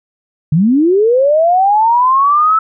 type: linear sweep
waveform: sine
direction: up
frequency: 141.1 to 1318.5 Hz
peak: -7 dBFS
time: 0.52-2.59 s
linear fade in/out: 5 ms
effects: none